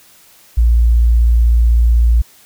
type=tone; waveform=sine; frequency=58 Hz; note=A#1; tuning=8 cents flat; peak=-7 dBFS; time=0.57-2.22 s; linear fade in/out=10 ms; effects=white hiss -46 dBFS RMS until 2.45 s